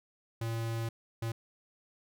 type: tone bursts at uneven times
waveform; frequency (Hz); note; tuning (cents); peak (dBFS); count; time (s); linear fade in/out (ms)
square; 114.3; A#2; -34; -33; 2; 0.41-0.89 / 1.22-1.32; 5
effects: none